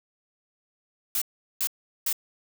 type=noise bursts; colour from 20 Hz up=blue; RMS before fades=-26 dBFS; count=3; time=1.15-2.128 s; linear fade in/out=2 ms; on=66 ms; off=390 ms; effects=none